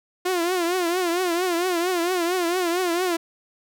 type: tone with vibrato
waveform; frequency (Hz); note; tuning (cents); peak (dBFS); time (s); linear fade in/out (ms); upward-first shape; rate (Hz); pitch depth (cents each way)
sawtooth; 353.2; F4; +20; -17; 0.25-3.17; 10; triangle; 4.4; 120
effects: none